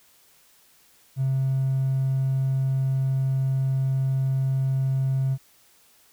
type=tone with hard clipping; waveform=triangle; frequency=133.4 Hz; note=C3; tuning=34 cents sharp; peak=-21 dBFS; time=1.16-5.38 s; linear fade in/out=50 ms; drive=4 dB; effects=white hiss -58 dBFS RMS until 6.12 s